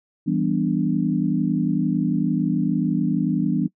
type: chord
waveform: sine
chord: E minor seventh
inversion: none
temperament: equal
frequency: 164.81 / 196 / 246.9 / 293.7 Hz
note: E3 / G3 / B3 / D4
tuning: 0 / 0 / 0 / 0 cents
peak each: -24 dBFS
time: 0.26-3.68 s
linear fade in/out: 20 ms
effects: noise-tail reverb RT60 0.1 s tail -24 dB re dry